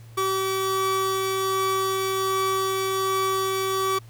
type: tone pair together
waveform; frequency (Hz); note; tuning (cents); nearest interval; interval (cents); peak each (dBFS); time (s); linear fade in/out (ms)
45% pulse; 383.2 / 1148.3; G4 / D6; -39 / -39; octave + perfect fifth; 1900; -25 / -25; 0.17-3.99; 10
effects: added 114 Hz sine -42 dBFS peak until 4.09 s + pink hiss -55 dBFS RMS until 4.09 s